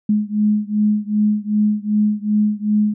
sine beating tone pair, 209.4 / 212 Hz, G#3 / G#3, +15 / +36 cents, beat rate 2.6 Hz, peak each -17 / -18 dBFS, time 0.09-2.94 s, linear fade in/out 5 ms, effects none

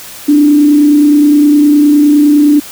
sine tone with frequency modulation, 293.7 Hz, D4, in tune, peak -3 dBFS, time 0.28-2.6 s, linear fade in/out 10 ms, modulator 29.7 Hz, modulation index 0.34, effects white hiss -29 dBFS RMS until 2.71 s

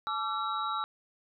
sine tone cluster, 865 / 1157 / 1352 / 3859 Hz, A5 / D6 / E6 / B7, -30 / -26 / +43 / -41 cents, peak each -37 / -35 / -33 / -40 dBFS, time 0.07-0.84 s, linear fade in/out 0 ms, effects none

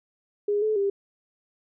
sine tone with pitch steps, 411.5 / 431.6 / 398 Hz, G#4 / A4 / G4, -16 / -33 / +26 cents, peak -21 dBFS, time 0.48-0.9 s, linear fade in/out 5 ms, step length 140 ms, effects none

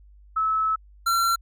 sine / square tone pair in turn, 1300 / 1362.5 Hz, E6 / F6, -24 / -43 cents, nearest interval minor second, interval 81 cents, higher second, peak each -20 dBFS, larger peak neither, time 0.36-0.76 / 1.06-1.36 s, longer first, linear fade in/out 10 ms, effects added 50 Hz sine -48 dBFS peak until 1.41 s

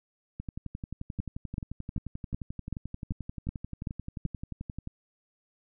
two click trains, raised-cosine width 5 ms, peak -19 / -24 dBFS, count 9 / 52, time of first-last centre 1.2-4.253 / 0.4-4.874 s, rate 2.62 / 11.4 Hz, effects none

